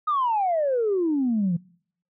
sine exponential sweep, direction down, 1265 to 165.4 Hz, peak -19 dBFS, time 0.07-1.57 s, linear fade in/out 10 ms, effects noise-tail reverb RT60 0.6 s tail -24 dB re dry + tanh soft clip ceiling -16 dBFS

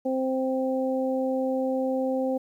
harmonic tone, 261.6 Hz, C4, in tune, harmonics 1 / 2 / 3, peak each -27 / -26 / -35 dBFS, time 0.05-2.38 s, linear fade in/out 10 ms, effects 10-bit

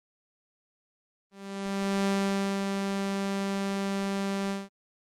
sawtooth tone with ADSR envelope, 196.8 Hz, G3, 7 cents sharp, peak -20 dBFS, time 1.31-4.69 s, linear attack 750 ms, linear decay 550 ms, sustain -4 dB, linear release 190 ms, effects low-pass 9000 Hz 12 dB/octave + Opus 32 kbps

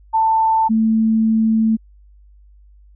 sine tone pair in turn, 889 / 221.7 Hz, A5 / A3, +18 / +13 cents, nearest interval 2 octaves, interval 2405 cents, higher first, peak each -12 dBFS, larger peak neither, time 0.13-0.69 / 0.69-1.77 s, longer second, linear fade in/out 20 ms, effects added 50 Hz sine -44 dBFS peak until 2.95 s

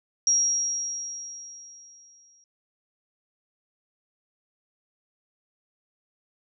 sine tone with exponential decay, 5650 Hz, F8, 19 cents sharp, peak -17 dBFS, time 0.27-2.44 s, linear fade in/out 1 ms, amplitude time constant 470 ms, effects none

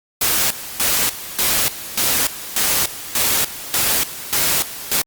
white noise with tremolo, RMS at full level -17 dBFS, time 0.21-5.02 s, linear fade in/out 5 ms, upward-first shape square, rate 1.7 Hz, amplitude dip 80%, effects Opus 48 kbps

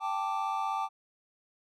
triangle chord, G suspended second, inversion none, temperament equal, 784 / 880 / 1174.7 Hz, G5 / A5 / D6, 0 / 0 / 0 cents, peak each -32 dBFS, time 0-0.89 s, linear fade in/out 50 ms, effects none

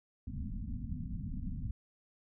pink low-pass noise, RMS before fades -39 dBFS, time 0.27-1.71 s, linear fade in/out 2 ms, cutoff 260 Hz, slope 96 dB/octave, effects none

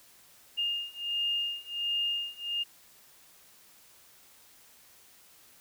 sine beating tone pair, 2825 / 2826.4 Hz, F7 / F7, +19 / +20 cents, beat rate 1.4 Hz, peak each -33 / -32 dBFS, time 0.57-2.64 s, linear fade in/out 20 ms, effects white hiss -58 dBFS RMS until 5.6 s

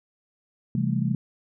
sine chord, A minor seventh, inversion first, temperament just, 132 / 165 / 198 / 220 Hz, C3 / E3 / G3 / A3, +16 / +2 / +18 / 0 cents, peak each -26 / -28 / -28 / -28 dBFS, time 0.75-1.15 s, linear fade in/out 2 ms, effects none

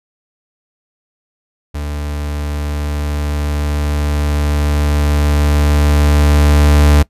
40% pulse tone with level ramp, 73.42 Hz, D2, in tune, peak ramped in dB -19 to -5 dBFS, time 1.74-7.03 s, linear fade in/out 10 ms, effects noise-tail reverb RT60 0.1 s tail -21 dB re dry + resampled to 32000 Hz

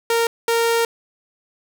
sawtooth tone bursts at uneven times, 462.7 Hz, A#4, 13 cents flat, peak -12 dBFS, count 2, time 0.1-0.27 / 0.48-0.85 s, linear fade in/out 2 ms, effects 8-bit

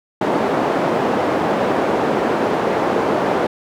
white band-pass noise, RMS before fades -18 dBFS, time 0.21-3.47 s, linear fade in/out 5 ms, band 230 to 650 Hz, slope 12 dB/octave, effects none

